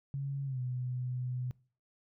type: tone with pitch glide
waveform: sine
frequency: 138.59 to 125.63 Hz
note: C#3 to B2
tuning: 0 to +30 cents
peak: -33 dBFS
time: 0.14-1.51 s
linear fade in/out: 0 ms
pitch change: -170 cents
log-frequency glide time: 0.45-0.6 s
effects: noise-tail reverb RT60 0.4 s tail -22 dB re dry